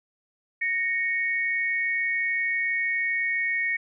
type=tone pair together; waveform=sine; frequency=1864.3 / 2217 Hz; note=A#6 / C#7; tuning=0 / 0 cents; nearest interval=minor third; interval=300 cents; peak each=-26 dBFS; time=0.61-3.77 s; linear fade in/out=10 ms; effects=none